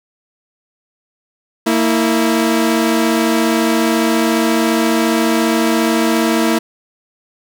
sawtooth tone pair together, 229.3 / 326.7 Hz, A#3 / E4, -28 / -15 cents, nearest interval tritone, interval 613 cents, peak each -11 dBFS, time 1.66-6.59 s, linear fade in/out 10 ms, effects none

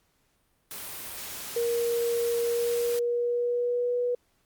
white noise, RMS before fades -38 dBFS, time 0.71-2.99 s, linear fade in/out 0 ms
sine tone with pitch glide, 470.6 to 488.6 Hz, A#4 to B4, +16 to -19 cents, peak -24 dBFS, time 1.56-4.15 s, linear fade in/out 5 ms, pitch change +65 cents, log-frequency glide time 2.4-3.96 s
effects pink hiss -70 dBFS RMS until 4.45 s + Opus 48 kbps

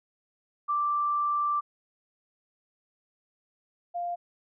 sine tone pair in turn, 1174.7 / 698.5 Hz, D6 / F5, 0 / 0 cents, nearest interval major sixth, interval 900 cents, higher first, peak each -24 / -29 dBFS, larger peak first, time 0.68-1.61 / 3.94-4.16 s, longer first, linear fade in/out 20 ms, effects none

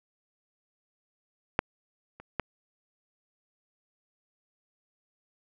clicks, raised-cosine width 0.5 ms, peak -7 / -30 / -13 dBFS, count 3, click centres 1.591 / 2.2 / 2.397 s, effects none

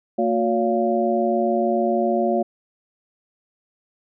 sine tone cluster, 228.4 / 362 / 568 / 695 Hz, A#3 / F#4 / C#5 / F5, -35 / -38 / +42 / -9 cents, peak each -23 dBFS, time 0.18-2.43 s, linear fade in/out 10 ms, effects none

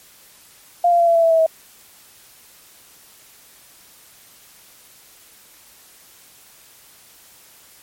sine tone with pitch steps, 698.5 / 690.5 / 682.5 / 674.7 / 667 / 659.3 / 651.7 / 644.2 Hz, F5 / F5 / F5 / E5 / E5 / E5 / E5 / E5, 0 / -20 / -40 / +40 / +20 / 0 / -20 / -40 cents, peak -11 dBFS, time 0.84-1.464 s, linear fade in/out 5 ms, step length 78 ms, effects white hiss -48 dBFS RMS until 7.82 s + MP3 64 kbps

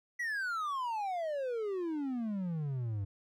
triangle exponential sweep, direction down, 1975.5 to 95.8 Hz, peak -31 dBFS, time 0.19-3.05 s, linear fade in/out 10 ms, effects none

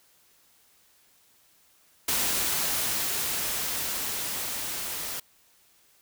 white noise with level ramp, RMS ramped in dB -26 to -34 dBFS, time 2.08-5.2 s, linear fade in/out 5 ms, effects white hiss -62 dBFS RMS until 6.01 s

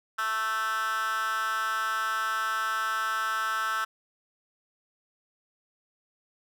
10% pulse tone with high-pass filter, 220 Hz, A3, in tune, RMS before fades -29 dBFS, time 0.18-3.85 s, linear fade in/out 10 ms, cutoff 1400 Hz, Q 6.3, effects none

